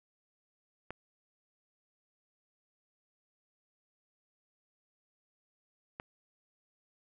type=clicks; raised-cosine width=0.5 ms; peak=-25 dBFS; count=2; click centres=0.906 / 5.999 s; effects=none